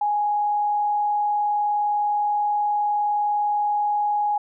sine tone with frequency modulation, 830.6 Hz, G#5, in tune, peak -19 dBFS, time 0.01-4.38 s, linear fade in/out 5 ms, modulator 39.3 Hz, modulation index 0.23, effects none

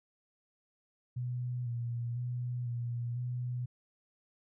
sine tone with pitch steps, 123.6 / 118.7 / 122.9 / 119.5 / 123.5 Hz, B2 / A#2 / B2 / A#2 / B2, +2 / +32 / -8 / +43 / 0 cents, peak -33 dBFS, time 1.16-3.66 s, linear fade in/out 10 ms, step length 500 ms, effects none

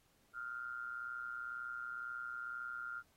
sine tone with amplitude modulation, 1396.9 Hz, F6, in tune, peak -38 dBFS, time 0.33-3.03 s, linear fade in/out 50 ms, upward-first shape sine, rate 122 Hz, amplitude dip 70%, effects pink hiss -73 dBFS RMS until 3.16 s + AAC 48 kbps

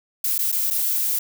violet noise with dropouts, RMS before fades -22 dBFS, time 0.24-1.19 s, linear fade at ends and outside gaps 5 ms, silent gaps 0.381-0.389 / 0.518-0.524 / 0.703-0.707 s, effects none

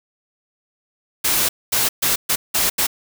white noise bursts at uneven times, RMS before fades -18 dBFS, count 6, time 1.24-1.49 / 1.72-1.89 / 2.02-2.16 / 2.29-2.36 / 2.54-2.7 / 2.78-2.87 s, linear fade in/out 10 ms, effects none

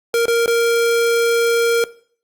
square tone with dropouts, 466.2 Hz, A#4, in tune, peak -14 dBFS, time 0.14-1.84 s, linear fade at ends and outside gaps 1 ms, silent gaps 0.256-0.281 / 0.46-0.478 s, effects noise-tail reverb RT60 0.5 s tail -19 dB re dry + Opus 48 kbps

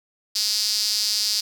sawtooth tone with high-pass filter, 210.3 Hz, G#3, 22 cents sharp, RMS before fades -23 dBFS, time 0.35-1.41 s, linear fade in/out 10 ms, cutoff 4800 Hz, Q 5.8, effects none

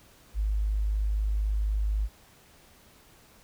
sine tone, 52 Hz, G#1, 3 cents sharp, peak -24 dBFS, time 0.34-2.09 s, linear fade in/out 50 ms, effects pink hiss -57 dBFS RMS until 3.43 s

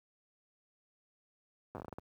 slowing click train, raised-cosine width 1 ms, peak -29 dBFS, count 10, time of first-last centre 1.75-1.985 s, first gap 8 ms, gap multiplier 1.28, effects high-pass 60 Hz 12 dB/octave + 11-bit

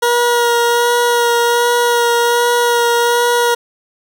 20% pulse tone with vibrato, 476.5 Hz, A#4, 38 cents sharp, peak -6 dBFS, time 0.02-3.55 s, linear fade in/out 10 ms, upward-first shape sine, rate 1.3 Hz, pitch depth 15 cents each way, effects none

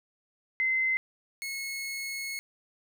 sine / sawtooth tone pair in turn, 2061 / 2181 Hz, C7 / C#7, -27 / -29 cents, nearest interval minor second, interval 98 cents, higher second, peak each -24 / -30 dBFS, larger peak first, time 0.6-0.97 / 1.42-2.39 s, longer second, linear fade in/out 0 ms, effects none

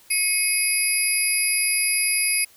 sine tone cluster, 2181 / 2540 / 4911 / 10930 / 11390 Hz, C#7 / D#7 / D#8 / F9 / F9, -29 / +35 / -23 / -38 / +33 cents, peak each -27 / -26 / -27 / -22 / -29 dBFS, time 0.1-2.45 s, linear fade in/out 10 ms, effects white hiss -53 dBFS RMS until 2.56 s

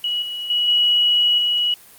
sine tone with level steps, 2921 Hz, F#7, 23 cents flat, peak -19 / -25 / -16 / -13 / -16 dBFS, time 0.04-1.74 s, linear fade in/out 2 ms, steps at 0.22 / 0.5 / 0.68 / 1.38 s, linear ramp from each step 2 ms, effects white hiss -46 dBFS RMS until 1.98 s + Opus 32 kbps

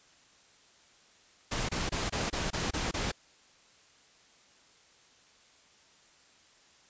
pink noise bursts, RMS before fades -32 dBFS, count 8, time 1.51-3.118 s, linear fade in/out 10 ms, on 180 ms, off 24 ms, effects white hiss -61 dBFS RMS until 6.89 s + resampled to 16000 Hz

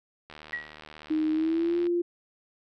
click train, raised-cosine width 0.3 ms, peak -28 dBFS, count 121, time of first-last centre 0.3-1.869 s, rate 76.5 Hz
sine tone with exponential decay, 1918 Hz, A#6, 49 cents sharp, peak -26 dBFS, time 0.53-0.78 s, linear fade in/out 0 ms, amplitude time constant 53 ms
sine tone with pitch glide, 311.1 to 347.2 Hz, D#4 to F4, 0 to -10 cents, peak -23 dBFS, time 1.1-2.02 s, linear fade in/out 10 ms, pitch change +190 cents, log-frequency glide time 1.33-1.78 s
effects none

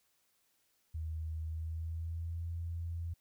sine tone with pitch glide, 79.6 to 84.33 Hz, D#2 to E2, +40 to +40 cents, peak -36 dBFS, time 0.94-3.14 s, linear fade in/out 10 ms, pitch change +100 cents, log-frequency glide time 1.45-2.47 s, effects white hiss -75 dBFS RMS until 3.2 s

